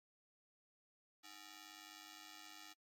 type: ring-modulated tone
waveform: 5% pulse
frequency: 523.3 Hz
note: C5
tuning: in tune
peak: -40 dBFS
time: 1.23-2.74 s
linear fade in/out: 20 ms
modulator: 212 Hz
effects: noise-tail reverb RT60 0.1 s tail -26 dB re dry + MP3 64 kbps